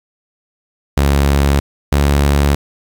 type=tone pair in turn; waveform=sawtooth; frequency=70.3 / 71.2 Hz; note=C#2 / C#2; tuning=+25 / +47 cents; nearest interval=unison; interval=22 cents; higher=second; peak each=-6 dBFS; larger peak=neither; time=0.97-1.6 / 1.92-2.55 s; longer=neither; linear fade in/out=5 ms; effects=7-bit